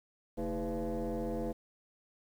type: tone with frequency modulation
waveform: sine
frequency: 139.6 Hz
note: C#3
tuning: 13 cents sharp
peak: -31 dBFS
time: 0.37-1.53 s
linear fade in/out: 20 ms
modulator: 181 Hz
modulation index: 2.8
effects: tanh soft clip ceiling -30 dBFS + 10-bit